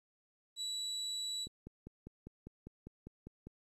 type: tone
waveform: 35% pulse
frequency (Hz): 3928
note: B7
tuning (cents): -10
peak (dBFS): -35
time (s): 0.56-1.48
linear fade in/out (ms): 50
type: click train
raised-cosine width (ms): 3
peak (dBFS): -35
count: 11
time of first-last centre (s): 1.47-3.47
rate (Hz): 5
effects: resampled to 32000 Hz + 12-bit